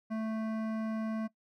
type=tone with hard clipping; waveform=sine; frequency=220.4 Hz; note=A3; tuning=3 cents sharp; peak=-34 dBFS; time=0.1-1.28 s; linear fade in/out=20 ms; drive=14 dB; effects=noise-tail reverb RT60 0.1 s tail -20 dB re dry